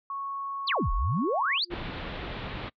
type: tone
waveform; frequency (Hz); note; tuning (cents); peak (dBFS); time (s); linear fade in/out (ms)
sine; 1105; C#6; -6; -31; 0.1-1.58; 2
type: exponential two-way sweep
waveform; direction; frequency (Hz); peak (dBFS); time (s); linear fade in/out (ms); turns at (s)
sine; down then up; 4978 to 32.7 to 4978; -24; 0.67-1.65; 10; 0.92
type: tone with exponential growth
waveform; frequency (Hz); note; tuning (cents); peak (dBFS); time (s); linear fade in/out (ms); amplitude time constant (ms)
sine; 350.1; F4; +4; -27; 1.62-1.74; 0; 24
type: low-pass noise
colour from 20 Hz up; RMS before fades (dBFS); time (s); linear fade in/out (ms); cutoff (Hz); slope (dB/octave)
pink; -36; 1.7-2.7; 20; 3900; 48
effects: noise-tail reverb RT60 0.1 s tail -25 dB re dry + MP3 96 kbps